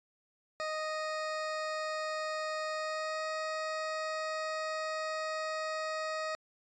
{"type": "tone with pitch glide", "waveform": "20% pulse", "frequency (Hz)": [622.3, 627.7], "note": ["D#5", "D#5"], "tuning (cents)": [0, 15], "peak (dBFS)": -29, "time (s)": [0.6, 6.35], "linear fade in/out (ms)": 0, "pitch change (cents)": 15, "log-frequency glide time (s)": [2.74, 3.25], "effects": ["resampled to 16000 Hz"]}